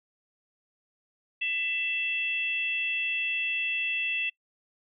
harmonic tone, 667 Hz, E5, 20 cents sharp, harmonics 3 / 4 / 5, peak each -38 / -27 / -38 dBFS, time 1.41-4.3 s, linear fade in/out 10 ms, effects noise-tail reverb RT60 0.1 s tail -26 dB re dry

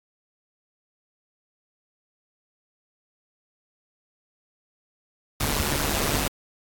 pink noise with amplitude modulation, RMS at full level -22 dBFS, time 5.4-6.28 s, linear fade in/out 5 ms, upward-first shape sine, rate 146 Hz, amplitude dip 70%, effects AAC 64 kbps

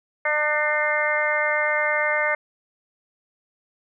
harmonic tone, 300.7 Hz, D4, 41 cents sharp, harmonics 2 / 3 / 4 / 5 / 6 / 7, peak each -25 / -30 / -30 / -28 / -26 / -24 dBFS, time 0.25-2.35 s, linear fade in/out 5 ms, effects none

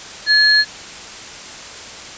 sine tone pair together, 1710 / 4252 Hz, A6 / C8, -50 / +27 cents, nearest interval octave + major third, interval 1577 cents, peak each -12 dBFS, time 0.26-0.65 s, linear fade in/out 50 ms, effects white hiss -33 dBFS RMS until 2.17 s + resampled to 16000 Hz

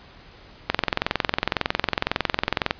click train, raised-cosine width 0.3 ms, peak -3 dBFS, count 45, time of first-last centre 0.7-2.709 s, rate 21.9 Hz, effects pink hiss -48 dBFS RMS until 2.79 s + resampled to 11025 Hz

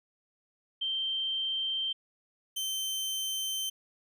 sine / sawtooth tone pair in turn, 3136 / 3100 Hz, G7 / G7, 0 / -20 cents, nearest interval unison, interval 20 cents, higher first, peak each -29 / -28 dBFS, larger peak second, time 0.81-1.93 / 2.56-3.7 s, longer second, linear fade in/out 10 ms, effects none

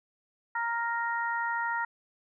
harmonic tone, 466.2 Hz, A#4, in tune, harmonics 2 / 3 / 4, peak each -31 / -33 / -34 dBFS, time 0.55-1.85 s, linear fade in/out 5 ms, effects none

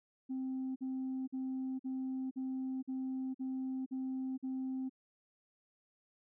sine tone bursts, 261.6 Hz, C4, in tune, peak -34 dBFS, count 9, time 0.29-4.896 s, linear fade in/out 20 ms, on 470 ms, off 47 ms, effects tanh soft clip ceiling -33 dBFS

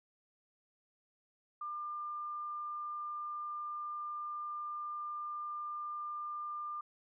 sine tone, 1198 Hz, D6, 34 cents sharp, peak -38 dBFS, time 1.61-6.81 s, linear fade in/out 5 ms, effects none

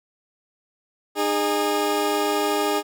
20% pulse tone pair together, 305 / 411 Hz, D#4 / G#4, -34 / -18 cents, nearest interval perfect fourth, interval 516 cents, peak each -20 / -17 dBFS, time 1.15-2.83 s, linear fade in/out 50 ms, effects none

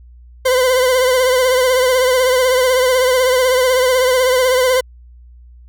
40% pulse tone with vibrato, 510 Hz, C5, 44 cents flat, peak -10 dBFS, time 0.45-4.81 s, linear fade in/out 10 ms, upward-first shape triangle, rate 16 Hz, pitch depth 60 cents each way, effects added 60 Hz sine -38 dBFS peak until 5.68 s

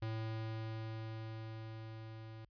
square tone with level ramp, 111.1 Hz, A2, 17 cents sharp, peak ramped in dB -38 to -49 dBFS, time 0.02-2.45 s, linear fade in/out 5 ms, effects added 50 Hz sine -70 dBFS peak until 2.49 s + resampled to 11025 Hz

